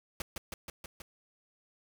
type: noise with echo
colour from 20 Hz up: pink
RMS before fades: -37 dBFS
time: 0.2-0.22 s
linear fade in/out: 2 ms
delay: 160 ms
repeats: 5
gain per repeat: -2 dB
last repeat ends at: 1.02 s
effects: none